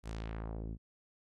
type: tone with low-pass filter sweep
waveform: sawtooth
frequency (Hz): 55.1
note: A1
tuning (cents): +3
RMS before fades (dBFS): -41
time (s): 0.03-0.78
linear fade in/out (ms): 50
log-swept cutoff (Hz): 11000 to 200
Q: 1.2
effects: none